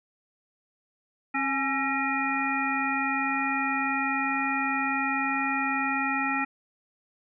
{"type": "harmonic tone with a mistuned harmonic", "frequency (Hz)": 269.9, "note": "C#4", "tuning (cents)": -46, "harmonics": [1, 3, 5, 7, 9], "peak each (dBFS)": [-31, -31, -31, -31, -31], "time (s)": [1.34, 6.45], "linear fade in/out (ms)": 10, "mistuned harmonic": 3, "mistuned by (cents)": 52, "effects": []}